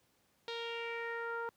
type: tone with low-pass filter sweep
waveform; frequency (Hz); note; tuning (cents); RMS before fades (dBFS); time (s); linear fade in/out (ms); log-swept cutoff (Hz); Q
sawtooth; 464.9; A#4; -5; -40; 0.48-1.49; 0; 3900 to 1200; 4
effects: pink hiss -73 dBFS RMS until 1.56 s + high-pass 80 Hz 12 dB/octave